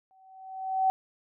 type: tone with exponential growth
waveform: sine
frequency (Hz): 761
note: F#5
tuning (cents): +48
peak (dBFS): -19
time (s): 0.11-0.9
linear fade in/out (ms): 0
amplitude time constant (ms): 170
effects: none